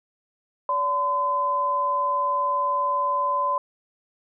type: tone pair together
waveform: sine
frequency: 572.5 / 1020 Hz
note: D5 / C6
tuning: -44 / -44 cents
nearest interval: minor seventh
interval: 1000 cents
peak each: -29 / -21 dBFS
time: 0.69-3.58 s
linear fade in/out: 2 ms
effects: none